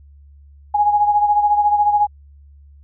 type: beating tone pair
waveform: sine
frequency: 828 / 842 Hz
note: G#5 / G#5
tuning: -5 / +24 cents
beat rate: 14 Hz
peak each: -13 / -20 dBFS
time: 0.74-2.07 s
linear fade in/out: 10 ms
effects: added 71 Hz sine -42 dBFS peak until 2.83 s